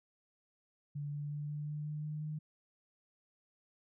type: tone with pitch steps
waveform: sine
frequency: 145.1 / 146.19 / 147.3 / 148.41 / 149.52 / 150.65 / 151.79 / 152.93 Hz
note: D3 / D3 / D3 / D3 / D3 / D3 / D#3 / D#3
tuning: -21 / -8 / +6 / +19 / +31 / +44 / -43 / -30 cents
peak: -37 dBFS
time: 0.95-2.39 s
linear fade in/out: 10 ms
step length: 180 ms
effects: none